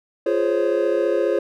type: chord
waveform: triangle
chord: Db major seventh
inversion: first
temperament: just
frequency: 346.5 / 415.8 / 519.7 / 554.4 Hz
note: F4 / Ab4 / C5 / Db5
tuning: -14 / +2 / -12 / 0 cents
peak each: -21 dBFS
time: 0.26-1.39 s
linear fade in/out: 5 ms
effects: none